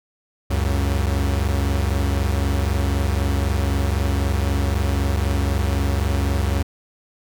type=tone pair together; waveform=45% pulse; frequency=69.3 / 93.2 Hz; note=C#2 / F#2; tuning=0 / +13 cents; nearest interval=perfect fourth; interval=513 cents; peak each=-20 / -22 dBFS; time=0.5-6.63 s; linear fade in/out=10 ms; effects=none